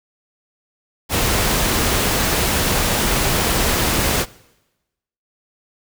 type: noise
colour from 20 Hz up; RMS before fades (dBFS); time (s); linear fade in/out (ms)
pink; -18; 1.09-4.26; 50
effects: noise-tail reverb RT60 1.0 s tail -22 dB re dry